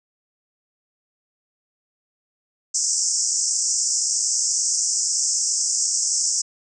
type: band-pass noise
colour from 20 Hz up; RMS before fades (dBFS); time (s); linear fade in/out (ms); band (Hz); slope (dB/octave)
white; -22; 2.74-6.42; 10; 5200 to 8100; 96
effects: none